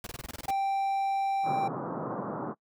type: noise bursts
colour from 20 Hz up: pink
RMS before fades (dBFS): -39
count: 10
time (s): 0.04-0.507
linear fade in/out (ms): 2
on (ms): 26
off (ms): 23
type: tone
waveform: triangle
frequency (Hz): 784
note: G5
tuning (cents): 0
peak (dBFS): -24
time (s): 0.48-1.68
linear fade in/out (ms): 5
type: band-pass noise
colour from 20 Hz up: pink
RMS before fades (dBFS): -35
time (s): 1.43-2.55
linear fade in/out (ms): 50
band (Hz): 130 to 1300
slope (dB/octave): 48
effects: noise-tail reverb RT60 0.1 s tail -25 dB re dry